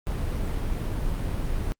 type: noise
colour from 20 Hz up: brown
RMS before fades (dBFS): -27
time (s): 0.07-1.72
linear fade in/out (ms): 0
effects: Opus 32 kbps